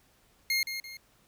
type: tone with echo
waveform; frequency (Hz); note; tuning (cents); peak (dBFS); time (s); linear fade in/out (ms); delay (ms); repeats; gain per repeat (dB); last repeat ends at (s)
25% pulse; 2137; C7; +36; -22; 0.5-0.63; 2; 170; 2; -8; 0.97
effects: pink hiss -65 dBFS RMS until 1.27 s